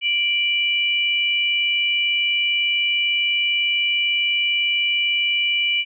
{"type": "tone pair together", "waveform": "sine", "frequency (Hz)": [2349, 2951], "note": ["D7", "F#7"], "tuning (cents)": [0, -5], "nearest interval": "major third", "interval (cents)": 395, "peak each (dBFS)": -20, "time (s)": [0.01, 5.85], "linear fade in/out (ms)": 50, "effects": []}